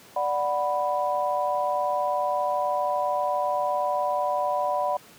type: chord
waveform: sine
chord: B minor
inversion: first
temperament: equal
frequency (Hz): 587.3 / 740 / 987.8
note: D5 / F#5 / B5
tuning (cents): 0 / 0 / 0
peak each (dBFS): -27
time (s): 0.16-4.97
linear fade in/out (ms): 5
effects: pink hiss -50 dBFS RMS until 5.18 s + high-pass 150 Hz 12 dB/octave